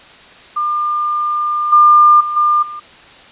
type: tone with level steps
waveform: sine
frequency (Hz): 1200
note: D6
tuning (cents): +37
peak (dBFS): -14 / -4 / -17 / -9 / -25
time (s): 0.56-2.8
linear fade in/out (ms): 10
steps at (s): 1.72 / 2.2 / 2.36 / 2.62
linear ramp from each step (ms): 10
effects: white hiss -40 dBFS RMS until 3.31 s + resampled to 8000 Hz